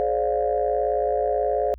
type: chord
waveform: sine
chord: D half-diminished seventh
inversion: second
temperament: just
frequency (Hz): 422.9 / 528.6 / 587.3 / 704.8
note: Ab4 / C5 / D5 / F5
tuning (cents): +31 / +18 / 0 / +16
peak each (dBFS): -25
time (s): 0-1.74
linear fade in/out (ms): 0
effects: tanh soft clip ceiling -11 dBFS + added 60 Hz sine -40 dBFS peak until 1.78 s